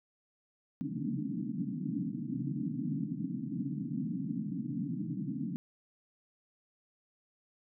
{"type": "band-pass noise", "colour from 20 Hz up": "white", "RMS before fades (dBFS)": -36, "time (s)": [0.81, 5.56], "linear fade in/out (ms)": 0, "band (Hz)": [130, 300], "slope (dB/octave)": 96, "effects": []}